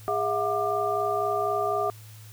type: tone cluster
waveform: sine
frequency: 410.1 / 659 / 723 / 1191 Hz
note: G#4 / E5 / F#5 / D6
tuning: -22 / -1 / -40 / +24 cents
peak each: -29 dBFS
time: 0.08-1.9 s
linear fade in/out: 0 ms
effects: added 108 Hz sine -44 dBFS peak until 2.32 s + white hiss -52 dBFS RMS until 2.32 s